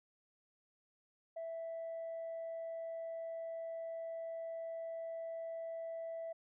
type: tone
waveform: sine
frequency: 659.3 Hz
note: E5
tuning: in tune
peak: -39 dBFS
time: 1.36-6.33 s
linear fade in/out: 10 ms
effects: tanh soft clip ceiling -38 dBFS